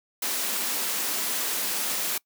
white high-pass noise, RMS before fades -28 dBFS, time 0.22-2.18 s, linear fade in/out 5 ms, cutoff 180 Hz, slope 96 dB/octave, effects noise-tail reverb RT60 0.1 s tail -24 dB re dry

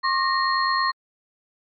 sine tone cluster, 1072 / 1161 / 1858 / 4251 Hz, C6 / D6 / A#6 / C8, +42 / -20 / -6 / +27 cents, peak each -21 / -29 / -25 / -28 dBFS, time 0.03-0.92 s, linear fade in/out 20 ms, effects MP3 48 kbps

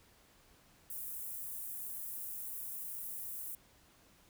white high-pass noise, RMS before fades -43 dBFS, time 0.9-3.55 s, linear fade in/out 2 ms, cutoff 10000 Hz, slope 24 dB/octave, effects pink hiss -65 dBFS RMS until 4.29 s

